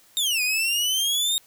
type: exponential two-way sweep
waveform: sawtooth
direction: down then up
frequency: 3729 to 2446 to 3729 Hz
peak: -18 dBFS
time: 0.17-1.38 s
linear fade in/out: 0 ms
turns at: 0.42 s
effects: white hiss -56 dBFS RMS until 1.46 s